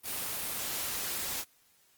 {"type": "noise", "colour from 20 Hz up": "white", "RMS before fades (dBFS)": -35, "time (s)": [0.03, 1.45], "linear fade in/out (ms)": 50, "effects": ["white hiss -66 dBFS RMS until 1.97 s", "Opus 24 kbps"]}